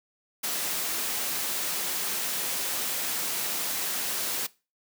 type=high-pass noise; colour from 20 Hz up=white; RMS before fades=-30 dBFS; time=0.43-4.47 s; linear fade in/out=10 ms; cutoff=170 Hz; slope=12 dB/octave; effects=noise-tail reverb RT60 0.3 s tail -21 dB re dry